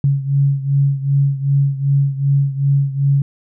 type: beating tone pair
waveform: sine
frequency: 138.59 / 141.19 Hz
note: C#3 / C#3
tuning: 0 / +32 cents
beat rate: 2.6 Hz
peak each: -14 / -18 dBFS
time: 0.04-3.22 s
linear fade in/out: 2 ms
effects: none